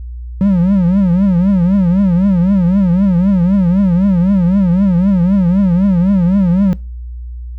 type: tone with vibrato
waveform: triangle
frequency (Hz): 185.8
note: F#3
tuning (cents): +7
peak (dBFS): -6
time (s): 0.41-6.73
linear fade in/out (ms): 0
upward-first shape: triangle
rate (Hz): 3.9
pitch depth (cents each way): 180
effects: noise-tail reverb RT60 0.3 s tail -22 dB re dry + added 60 Hz sine -23 dBFS peak until 7.58 s